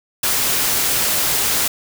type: noise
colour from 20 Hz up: white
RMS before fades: -18 dBFS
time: 0.23-1.68 s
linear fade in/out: 5 ms
effects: none